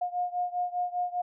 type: beating tone pair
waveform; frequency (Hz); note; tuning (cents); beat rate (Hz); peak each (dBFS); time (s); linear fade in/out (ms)
sine; 713 / 718; F5 / F5; +36 / +48; 5; -30 / -32; 0.01-1.22; 10
effects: none